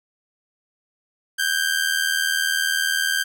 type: ring-modulated tone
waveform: sawtooth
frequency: 1575 Hz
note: G6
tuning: 8 cents sharp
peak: -13 dBFS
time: 1.38-3.24 s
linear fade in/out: 20 ms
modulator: 40 Hz
effects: none